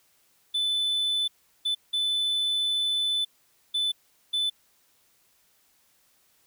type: tone bursts at uneven times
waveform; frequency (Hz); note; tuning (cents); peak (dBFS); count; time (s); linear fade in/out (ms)
triangle; 3506; A7; -7; -22; 5; 0.54-1.28 / 1.65-1.75 / 1.93-3.25 / 3.74-3.92 / 4.33-4.5; 10
effects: white hiss -65 dBFS RMS until 6.46 s